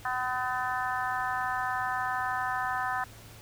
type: harmonic tone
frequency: 252.9 Hz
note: B3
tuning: 41 cents sharp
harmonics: 3 / 4 / 5 / 6 / 7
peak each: -33 / -34 / -35 / -36 / -36 dBFS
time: 0.05-3.04 s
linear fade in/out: 2 ms
effects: added 110 Hz sine -51 dBFS peak until 3.41 s + pink hiss -51 dBFS RMS until 3.41 s